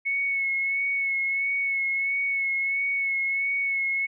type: tone with vibrato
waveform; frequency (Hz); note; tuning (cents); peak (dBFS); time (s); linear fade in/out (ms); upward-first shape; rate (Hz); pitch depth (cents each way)
sine; 2200; C#7; -14; -23; 0.05-4.07; 20; sine; 1.5; 25
effects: none

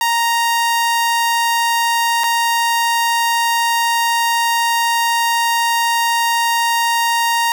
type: tone with dropouts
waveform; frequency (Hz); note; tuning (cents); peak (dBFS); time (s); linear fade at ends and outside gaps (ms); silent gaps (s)
sawtooth; 932; A#5; -1; -10; 0.01-7.52; 1; 2.236-2.24
effects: none

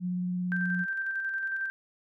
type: tone with vibrato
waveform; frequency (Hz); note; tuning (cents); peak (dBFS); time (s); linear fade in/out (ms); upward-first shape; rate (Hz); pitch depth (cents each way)
sine; 180; F#3; -47; -28; 0-0.86; 50; sine; 18; 12
type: tone with tremolo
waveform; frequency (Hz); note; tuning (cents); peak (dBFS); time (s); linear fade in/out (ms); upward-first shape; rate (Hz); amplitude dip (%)
sine; 1568; G6; 0; -28; 0.52-1.7; 0; square; 11; 30
effects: none

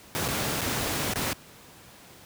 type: noise with dropouts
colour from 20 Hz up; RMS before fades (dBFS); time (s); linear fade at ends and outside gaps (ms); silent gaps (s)
pink; -28; 0.15-1.33; 0; 0.28-0.286 / 0.61-0.615 / 1.136-1.158
effects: pink hiss -50 dBFS RMS until 2.25 s + high-pass 80 Hz 12 dB/octave

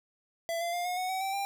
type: tone with pitch steps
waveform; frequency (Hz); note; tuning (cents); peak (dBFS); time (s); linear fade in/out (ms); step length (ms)
square; 670 / 686.5 / 703.3 / 720.6 / 738.3 / 756.4 / 775 / 794; E5 / F5 / F5 / F#5 / F#5 / F#5 / G5 / G5; +28 / -30 / +12 / -46 / -4 / +38 / -20 / +22; -31; 0.49-1.45; 0; 120
effects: none

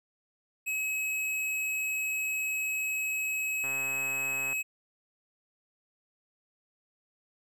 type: tone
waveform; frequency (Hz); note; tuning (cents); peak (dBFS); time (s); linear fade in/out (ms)
square; 2561; D#7; +49; -30; 0.66-4.63; 20
type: click train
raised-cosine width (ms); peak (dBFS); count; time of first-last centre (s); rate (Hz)
0.5; -28; 121; 3.64-4.529; 135
effects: none

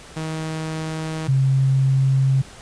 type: tone pair in turn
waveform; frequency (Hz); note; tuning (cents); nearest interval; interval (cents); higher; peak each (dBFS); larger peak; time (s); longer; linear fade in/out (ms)
sawtooth / sine; 158.5 / 133.98; D#3 / C3; +32 / +41; minor third; 291; first; -21 / -14; second; 0.16-1.28 / 1.28-2.42; second; 10
effects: pink hiss -42 dBFS RMS until 2.61 s + resampled to 22050 Hz

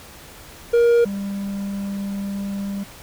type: tone pair in turn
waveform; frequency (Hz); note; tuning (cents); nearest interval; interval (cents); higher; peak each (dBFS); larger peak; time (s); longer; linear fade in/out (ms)
triangle; 471.6 / 198.67; A#4 / G3; +20 / +23; octave + minor third; 1497; first; -10 / -22; first; 0.73-1.05 / 1.05-2.84; second; 10
effects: pink hiss -42 dBFS RMS until 3.02 s

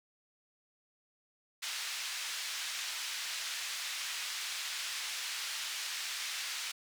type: band-pass noise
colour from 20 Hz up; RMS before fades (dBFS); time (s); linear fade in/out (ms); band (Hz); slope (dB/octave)
white; -39; 1.62-6.72; 10; 1600 to 5200; 12
effects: none

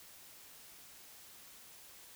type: silence
effects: white hiss -56 dBFS RMS until 2.15 s

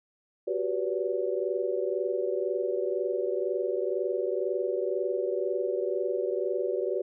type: chord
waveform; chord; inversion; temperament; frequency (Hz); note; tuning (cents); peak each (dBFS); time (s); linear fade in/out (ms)
sine; G major seventh; third; equal with one note detuned; 370 / 392 / 493.9 / 574.2; F#4 / G4 / B4 / D5; 0 / 0 / 0 / -39; -31 / -32 / -32 / -33; 0.47-7.02; 10
effects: none

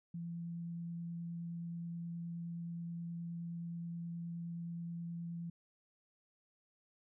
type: tone with vibrato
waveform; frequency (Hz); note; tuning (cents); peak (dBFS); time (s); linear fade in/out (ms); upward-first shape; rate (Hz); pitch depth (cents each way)
sine; 169.6; E3; +50; -40; 0.14-5.5; 5; triangle; 9.5; 8
effects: none

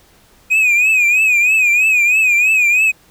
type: tone with vibrato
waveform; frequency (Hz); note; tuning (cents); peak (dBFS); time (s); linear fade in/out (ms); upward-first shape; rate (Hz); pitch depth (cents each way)
triangle; 2489; D#7; 0; -8; 0.5-2.92; 20; triangle; 3.1; 110
effects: pink hiss -50 dBFS RMS until 3.1 s

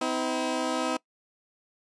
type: tone pair together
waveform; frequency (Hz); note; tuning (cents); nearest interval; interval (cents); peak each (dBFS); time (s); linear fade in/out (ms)
15% pulse; 255.8 / 320; C4 / D#4; -39 / +49; major third; 388; -23; 0.01-0.97; 5
effects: noise-tail reverb RT60 0.1 s tail -22 dB re dry + resampled to 22050 Hz

